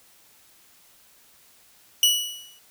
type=tone with exponential decay; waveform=sawtooth; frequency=2939 Hz; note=F#7; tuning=12 cents flat; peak=-11 dBFS; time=2.03-2.59 s; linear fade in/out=1 ms; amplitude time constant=120 ms; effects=white hiss -56 dBFS RMS until 2.7 s